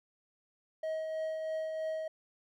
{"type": "tone with tremolo", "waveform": "triangle", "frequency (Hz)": 634, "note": "D#5", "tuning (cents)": 32, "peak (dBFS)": -30, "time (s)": [0.83, 2.08], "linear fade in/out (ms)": 5, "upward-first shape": "triangle", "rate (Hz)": 3.1, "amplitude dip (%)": 35, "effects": []}